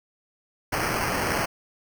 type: noise with sample-and-hold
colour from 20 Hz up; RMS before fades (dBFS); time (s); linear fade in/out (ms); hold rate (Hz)
white; -26; 0.72-1.46; 10; 3675
effects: none